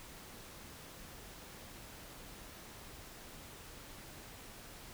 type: silence
effects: pink hiss -52 dBFS RMS until 4.93 s